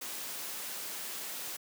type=noise; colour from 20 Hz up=white; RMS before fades=-40 dBFS; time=0.01-1.57 s; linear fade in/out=10 ms; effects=high-pass 200 Hz 12 dB/octave